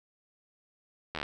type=slowing click train; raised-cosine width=0.3 ms; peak=-18 dBFS; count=7; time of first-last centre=1.15-1.23 s; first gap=12 ms; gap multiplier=1.04; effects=none